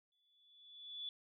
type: tone with exponential growth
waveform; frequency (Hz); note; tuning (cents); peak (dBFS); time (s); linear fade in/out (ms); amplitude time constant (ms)
sine; 3448; A7; -36; -40; 0.12-1.09; 1; 210
effects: none

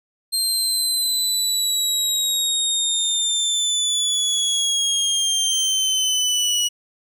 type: linear sweep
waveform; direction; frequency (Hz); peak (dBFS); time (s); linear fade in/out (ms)
25% pulse; down; 4186 to 2912; -14; 0.32-6.69; 20
effects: none

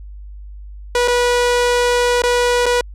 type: tone with dropouts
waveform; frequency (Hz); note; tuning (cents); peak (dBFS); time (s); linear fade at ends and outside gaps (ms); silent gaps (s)
sawtooth; 487; B4; -24; -9; 0.95-2.81; 2; 1.077-1.081 / 2.22-2.236 / 2.658-2.663
effects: added 50 Hz sine -31 dBFS peak until 2.94 s + low-pass 9000 Hz 12 dB/octave

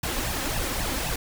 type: noise with flanger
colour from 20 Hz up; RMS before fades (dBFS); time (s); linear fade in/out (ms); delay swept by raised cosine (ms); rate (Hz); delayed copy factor
pink; -28; 0.03-1.16; 5; 1.1 to 3.9; 3.8; +0.75
effects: none

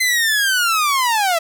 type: linear sweep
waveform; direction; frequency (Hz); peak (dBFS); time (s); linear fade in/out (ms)
sawtooth; down; 2065 to 643; -11; 0-1.39; 10
effects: none

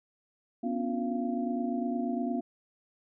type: tone cluster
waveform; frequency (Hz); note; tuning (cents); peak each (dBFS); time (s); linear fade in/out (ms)
sine; 243.7 / 272.2 / 294.8 / 354.1 / 688; B3 / C#4 / D4 / F4 / F5; -23 / -31 / +7 / +24 / -26; -31 / -35 / -40 / -38 / -37; 0.63-2.41; 10
effects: none

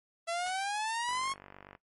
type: exponential sweep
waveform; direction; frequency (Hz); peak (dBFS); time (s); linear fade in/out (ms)
sawtooth; up; 665 to 1100; -28; 0.27-1.34; 20
type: noise with exponential decay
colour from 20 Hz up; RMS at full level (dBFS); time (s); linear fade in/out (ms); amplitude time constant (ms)
white; -42; 0.46-0.64; 2; 39
type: click train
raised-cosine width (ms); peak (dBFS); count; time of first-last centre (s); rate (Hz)
0.5; -33; 33; 1.09-1.751; 48.4
effects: noise-tail reverb RT60 0.1 s tail -17 dB re dry + MP3 48 kbps

